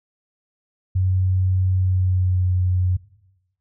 sine tone with pitch glide, 93.1 to 91.18 Hz, F#2 to F#2, +11 to -25 cents, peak -16 dBFS, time 0.95-2.97 s, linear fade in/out 10 ms, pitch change -36 cents, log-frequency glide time 1.76-2.48 s, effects noise-tail reverb RT60 1.0 s tail -19 dB re dry

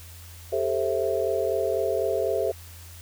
sine chord, A minor seventh, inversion third, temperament just, 396 / 440 / 528 / 660 Hz, G4 / A4 / C5 / E5, +18 / 0 / +16 / +2 cents, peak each -28 dBFS, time 0.52-2.52 s, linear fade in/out 10 ms, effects added 85 Hz sine -43 dBFS peak until 3.01 s + white hiss -48 dBFS RMS until 3.01 s

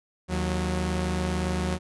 sawtooth tone pair together, 77.78 / 182.87 Hz, D#2 / F#3, 0 / -20 cents, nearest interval octave + minor third, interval 1480 cents, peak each -24 dBFS, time 0.28-1.79 s, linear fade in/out 50 ms, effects resampled to 24000 Hz

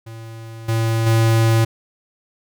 square tone with level steps, 113.1 Hz, A2, 48 cents sharp, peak -33 / -17 / -13 dBFS, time 0.06-1.65 s, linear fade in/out 10 ms, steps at 0.68 / 1.06 s, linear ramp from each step 10 ms, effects none

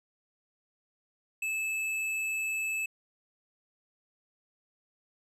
sine tone with tanh clipping, 2613 Hz, E7, 16 cents flat, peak -31 dBFS, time 1.42-2.86 s, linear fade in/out 5 ms, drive 17 dB, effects low-pass 12000 Hz 12 dB/octave

